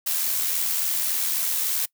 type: noise with amplitude modulation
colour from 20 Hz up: blue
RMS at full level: -23 dBFS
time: 0.06-1.86 s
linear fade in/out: 10 ms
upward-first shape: sine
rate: 83.4 Hz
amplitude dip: 35%
effects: noise-tail reverb RT60 0.1 s tail -23 dB re dry

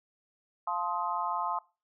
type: chord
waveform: sine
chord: F dominant seventh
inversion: none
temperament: just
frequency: 698.5 / 873.1 / 1047.7 / 1257.2 Hz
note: F5 / A5 / C6 / Eb6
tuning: 0 / -14 / +2 / +18 cents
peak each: -37 / -34 / -33 / -36 dBFS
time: 0.67-1.59 s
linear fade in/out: 5 ms
effects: noise-tail reverb RT60 0.3 s tail -21 dB re dry

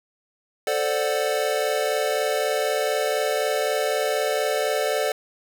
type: chord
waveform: square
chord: D dominant seventh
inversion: second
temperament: equal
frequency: 440 / 523.3 / 587.3 / 740 Hz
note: A4 / C5 / D5 / F#5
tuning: 0 / 0 / 0 / 0 cents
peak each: -27 / -29 / -26 / -30 dBFS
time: 0.67-5.12 s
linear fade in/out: 2 ms
effects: none

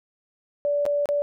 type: tone with dropouts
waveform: sine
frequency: 579 Hz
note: D5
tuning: 25 cents flat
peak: -20 dBFS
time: 0.65-1.22 s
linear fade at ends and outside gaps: 0 ms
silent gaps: 0.854-0.863 / 1.057-1.089 s
effects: none

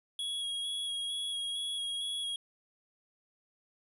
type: tone with vibrato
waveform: square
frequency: 3322 Hz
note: G#7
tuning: in tune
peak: -34 dBFS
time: 0.19-2.36 s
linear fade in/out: 2 ms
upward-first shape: square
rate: 2.2 Hz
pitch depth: 14 cents each way
effects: resampled to 24000 Hz + 12-bit

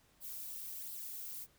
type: noise with flanger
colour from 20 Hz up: violet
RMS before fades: -45 dBFS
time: 0.2-1.47 s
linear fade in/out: 50 ms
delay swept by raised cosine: 0.22 to 2.22 ms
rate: 1.4 Hz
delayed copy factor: +0.55
effects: pink hiss -69 dBFS RMS until 1.58 s

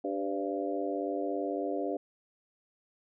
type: harmonic tone with a mistuned harmonic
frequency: 98 Hz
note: G2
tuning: in tune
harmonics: 3 / 4 / 5 / 6 / 7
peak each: -35 / -36 / -37 / -38 / -38 dBFS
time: 0.04-1.97 s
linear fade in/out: 5 ms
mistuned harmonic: 5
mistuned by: +50 cents
effects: none

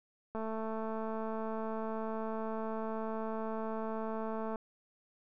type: click train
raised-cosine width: 1 ms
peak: -26 dBFS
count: 931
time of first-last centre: 0.35-4.558 s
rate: 221 Hz
effects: none

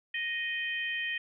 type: harmonic tone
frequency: 622.3 Hz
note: D#5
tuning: in tune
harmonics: 3 / 4 / 5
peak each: -33 / -36 / -38 dBFS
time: 0.14-1.18 s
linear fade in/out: 5 ms
effects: none

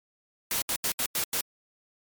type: noise bursts at uneven times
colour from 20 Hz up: white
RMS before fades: -28 dBFS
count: 6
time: 0.51-0.62 / 0.69-0.76 / 0.84-0.92 / 0.99-1.06 / 1.15-1.24 / 1.33-1.41 s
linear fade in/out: 2 ms
effects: MP3 96 kbps

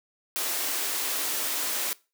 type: high-pass noise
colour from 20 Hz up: white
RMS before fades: -29 dBFS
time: 0.36-1.93 s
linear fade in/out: 0 ms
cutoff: 250 Hz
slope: 48 dB/octave
effects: noise-tail reverb RT60 0.3 s tail -22 dB re dry

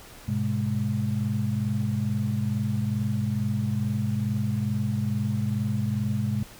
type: tone cluster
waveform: sine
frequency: 105.3 / 127.6 / 208.3 Hz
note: G#2 / C3 / G#3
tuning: +24 / -43 / +5 cents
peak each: -28 dBFS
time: 0.28-6.43 s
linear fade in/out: 5 ms
effects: pink hiss -47 dBFS RMS until 6.59 s

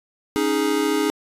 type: chord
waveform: square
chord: C# suspended second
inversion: none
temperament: equal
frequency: 277.2 / 311.1 / 415.3 Hz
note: C#4 / D#4 / G#4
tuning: 0 / 0 / 0 cents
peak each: -26 / -23 / -23 dBFS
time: 0.36-1.1 s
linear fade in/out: 0 ms
effects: resampled to 32000 Hz

